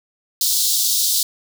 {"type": "high-pass noise", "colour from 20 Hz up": "pink", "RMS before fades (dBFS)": -18, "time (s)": [0.41, 1.23], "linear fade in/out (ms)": 2, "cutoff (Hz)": 3700, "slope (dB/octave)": 48, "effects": []}